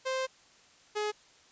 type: tone pair in turn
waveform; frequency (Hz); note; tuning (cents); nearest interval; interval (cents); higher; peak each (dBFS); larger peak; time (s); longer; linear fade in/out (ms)
sawtooth; 523.3 / 421.3; C5 / G#4; 0 / +25; major third; 375; first; -26; neither; 0.05-0.27 / 0.95-1.12; first; 20
effects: white hiss -60 dBFS RMS until 1.51 s + resampled to 16000 Hz